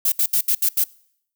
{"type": "noise bursts at uneven times", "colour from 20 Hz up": "violet", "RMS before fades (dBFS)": -18, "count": 6, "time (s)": [[0.05, 0.12], [0.19, 0.26], [0.33, 0.41], [0.48, 0.55], [0.62, 0.69], [0.77, 0.84]], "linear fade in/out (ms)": 5, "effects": ["noise-tail reverb RT60 0.7 s tail -24 dB re dry"]}